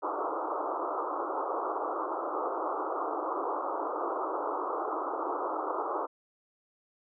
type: band-pass noise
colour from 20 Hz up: white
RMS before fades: -33 dBFS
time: 0.02-6.07 s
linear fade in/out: 20 ms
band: 300 to 1300 Hz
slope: 96 dB/octave
effects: none